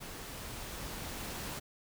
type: noise with level ramp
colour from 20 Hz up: pink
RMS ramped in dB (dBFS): -45 to -40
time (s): 0-1.6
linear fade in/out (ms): 20
effects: none